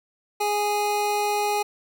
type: tone pair together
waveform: square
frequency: 414.2 / 828.4 Hz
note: G#4 / G#5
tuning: -5 / -5 cents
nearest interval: octave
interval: 1200 cents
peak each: -27 / -24 dBFS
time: 0.4-1.63 s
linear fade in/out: 10 ms
effects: none